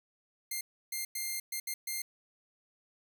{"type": "tone bursts at uneven times", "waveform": "5% pulse", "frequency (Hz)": 2107, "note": "C7", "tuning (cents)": 12, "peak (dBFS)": -24, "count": 6, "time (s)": [[0.51, 0.61], [0.92, 1.05], [1.15, 1.4], [1.52, 1.6], [1.67, 1.74], [1.87, 2.02]], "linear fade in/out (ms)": 5, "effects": []}